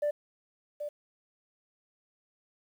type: tone with echo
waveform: sine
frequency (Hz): 589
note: D5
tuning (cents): +5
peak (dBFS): -24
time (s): 0.02-0.11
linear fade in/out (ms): 10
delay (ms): 780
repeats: 1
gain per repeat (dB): -9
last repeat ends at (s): 0.89
effects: tanh soft clip ceiling -24 dBFS + 10-bit